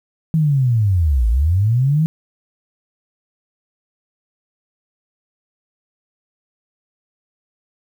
sine linear two-way sweep, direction down then up, 163.7 to 52.9 to 163.7 Hz, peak -12 dBFS, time 0.34-2.06 s, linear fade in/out 0 ms, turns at 1.28 s, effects 8-bit

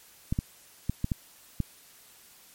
clicks, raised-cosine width 5 ms, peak -14 dBFS, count 6, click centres 0.325 / 0.389 / 0.896 / 1.044 / 1.118 / 1.603 s, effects white hiss -55 dBFS RMS until 2.54 s + MP3 64 kbps

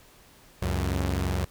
sawtooth tone pair together, 68.7 / 92 Hz, C#2 / F#2, -15 / -9 cents, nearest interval perfect fourth, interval 506 cents, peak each -24 / -24 dBFS, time 0.62-1.45 s, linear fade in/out 5 ms, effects pink hiss -55 dBFS RMS until 1.5 s

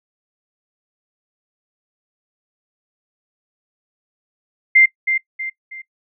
sine tone with echo, 2093 Hz, C7, in tune, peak -7 dBFS, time 4.75-4.86 s, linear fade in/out 10 ms, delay 320 ms, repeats 3, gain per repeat -8 dB, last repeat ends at 5.82 s, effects noise-tail reverb RT60 0.1 s tail -20 dB re dry

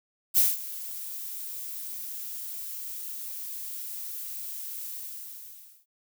violet noise with ADSR envelope, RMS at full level -19 dBFS, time 0.34-5.86 s, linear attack 37 ms, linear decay 190 ms, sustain -18 dB, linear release 990 ms, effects none

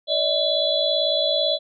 sine tone cluster, 580 / 638 / 3401 / 4005 Hz, D5 / D#5 / G#7 / B7, -22 / +43 / +40 / +23 cents, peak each -24 dBFS, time 0.07-1.59 s, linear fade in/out 50 ms, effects none

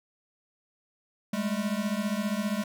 square beating tone pair, 200.6 / 215.6 Hz, G3 / A3, +40 / -35 cents, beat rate 15 Hz, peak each -31 dBFS, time 1.33-2.64 s, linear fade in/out 5 ms, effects none

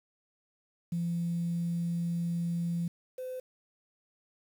sine tone pair in turn, 170.6 / 511.2 Hz, F3 / C5, -40 / -40 cents, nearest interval octave + perfect fifth, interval 1900 cents, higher second, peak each -28 / -35 dBFS, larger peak first, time 0.92-2.88 / 3.18-3.4 s, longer first, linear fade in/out 5 ms, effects tanh soft clip ceiling -24 dBFS + 9-bit

